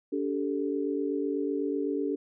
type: chord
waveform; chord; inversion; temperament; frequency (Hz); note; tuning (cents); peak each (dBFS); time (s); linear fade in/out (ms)
sine; D suspended fourth; none; equal with one note detuned; 287 / 392 / 440; D4 / G4 / A4; -40 / 0 / 0; -30 / -32 / -33; 0.12-2.16; 10
effects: none